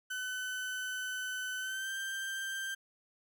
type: tone with pitch glide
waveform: 35% pulse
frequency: 1510 to 1573.2 Hz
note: F#6 to G6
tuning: +35 to +6 cents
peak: -34 dBFS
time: 0.1-2.75 s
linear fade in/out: 10 ms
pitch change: +71 cents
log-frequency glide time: 1.57-1.93 s
effects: none